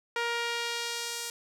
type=tone with band-pass filter sweep; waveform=sawtooth; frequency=470.3 Hz; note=A#4; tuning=15 cents sharp; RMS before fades=-33 dBFS; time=0.16-1.3 s; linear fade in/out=2 ms; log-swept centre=1800 to 8100 Hz; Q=0.81; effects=none